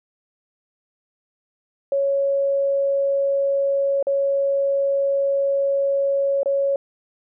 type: tone with dropouts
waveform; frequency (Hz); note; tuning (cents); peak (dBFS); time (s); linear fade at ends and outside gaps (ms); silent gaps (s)
sine; 554.4; C#5; 0; -17; 1.92-6.76; 2; 4.027-4.069 / 6.432-6.458
effects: none